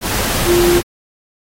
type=tone in noise; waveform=sine; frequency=349.2 Hz; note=F4; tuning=in tune; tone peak=-10 dBFS; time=0.45-0.82 s; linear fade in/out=50 ms; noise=pink; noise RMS=-18 dBFS; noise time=0.01-0.83 s; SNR=+5 dB; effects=AAC 48 kbps